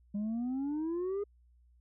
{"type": "exponential sweep", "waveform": "sine", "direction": "up", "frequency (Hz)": [200.3, 415.3], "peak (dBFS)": -29, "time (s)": [0.14, 1.24], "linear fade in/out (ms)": 10, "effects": ["tanh soft clip ceiling -31 dBFS", "added 60 Hz sine -61 dBFS peak until 1.8 s"]}